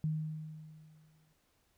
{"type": "tone with exponential decay", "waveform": "sine", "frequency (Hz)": 155.7, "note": "D#3", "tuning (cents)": 2, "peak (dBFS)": -29, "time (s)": [0.04, 1.33], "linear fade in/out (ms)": 0, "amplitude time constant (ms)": 280, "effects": ["pink hiss -74 dBFS RMS until 1.77 s"]}